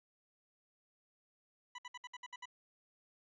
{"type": "tone bursts", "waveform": "20% pulse", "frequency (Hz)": 987.8, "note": "B5", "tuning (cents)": 0, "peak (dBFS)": -40, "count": 8, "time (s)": [1.75, 2.456], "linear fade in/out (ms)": 5, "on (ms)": 34, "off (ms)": 62, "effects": ["resampled to 16000 Hz"]}